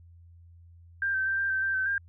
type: tone with pitch steps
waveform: sine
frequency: 1590 / 1547 / 1569 / 1584 / 1550 / 1573 / 1536 / 1601 Hz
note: G6 / G6 / G6 / G6 / G6 / G6 / G6 / G6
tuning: +24 / -23 / +1 / +18 / -20 / +6 / -36 / +36 cents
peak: -25 dBFS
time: 1.02-1.98 s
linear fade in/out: 2 ms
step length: 120 ms
effects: added 85 Hz sine -50 dBFS peak until 2.08 s